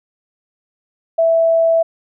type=tone; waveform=sine; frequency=659 Hz; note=E5; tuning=1 cent flat; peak=-10 dBFS; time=1.18-1.83 s; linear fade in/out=10 ms; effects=none